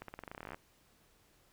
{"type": "accelerating click train", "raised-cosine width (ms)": 0.5, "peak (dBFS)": -29, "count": 18, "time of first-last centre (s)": [0.02, 0.545], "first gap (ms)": 63, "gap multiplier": 0.9, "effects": ["pink hiss -68 dBFS RMS until 1.52 s"]}